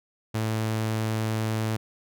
sawtooth tone, 110 Hz, A2, in tune, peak -21 dBFS, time 0.34-1.77 s, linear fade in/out 10 ms, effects none

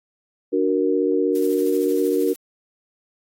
sine chord, D augmented, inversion none, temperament equal, 293.7 / 370 / 466.2 Hz, D4 / F#4 / A#4, 0 / 0 / 0 cents, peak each -22 / -21 / -21 dBFS, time 0.52-2.34 s, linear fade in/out 20 ms
blue noise with tremolo, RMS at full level -37 dBFS, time 1.35-2.36 s, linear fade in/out 2 ms, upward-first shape sine, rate 13 Hz, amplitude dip 45%
effects AAC 48 kbps

